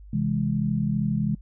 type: chord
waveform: sine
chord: C augmented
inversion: none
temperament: equal with one note detuned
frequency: 132.41 / 164.81 / 207.7 Hz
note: C3 / E3 / G#3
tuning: +21 / 0 / 0 cents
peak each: -27 / -27 / -25 dBFS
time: 0.13-1.35 s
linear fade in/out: 5 ms
effects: noise-tail reverb RT60 0.1 s tail -25 dB re dry + added 50 Hz sine -42 dBFS peak until 1.41 s